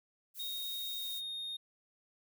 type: noise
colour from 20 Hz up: violet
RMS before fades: -45 dBFS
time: 0.34-1.22 s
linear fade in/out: 50 ms
type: tone with pitch glide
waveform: triangle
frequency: 3729 to 3695 Hz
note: A#7 to A#7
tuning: 0 to -16 cents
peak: -37 dBFS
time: 0.39-1.57 s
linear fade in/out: 10 ms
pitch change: -16 cents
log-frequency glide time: 0.8-1.35 s
effects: none